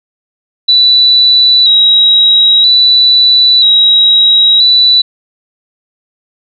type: tone with vibrato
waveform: sine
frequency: 3900 Hz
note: B7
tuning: 23 cents flat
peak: -3 dBFS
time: 0.68-5.02 s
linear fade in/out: 10 ms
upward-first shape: square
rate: 0.51 Hz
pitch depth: 29 cents each way
effects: none